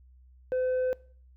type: tone with tanh clipping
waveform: sine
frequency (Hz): 510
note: C5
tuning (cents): -44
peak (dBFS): -26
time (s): 0.52-0.93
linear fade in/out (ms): 0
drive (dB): 3
effects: noise-tail reverb RT60 0.5 s tail -22 dB re dry + added 63 Hz sine -53 dBFS peak until 1.36 s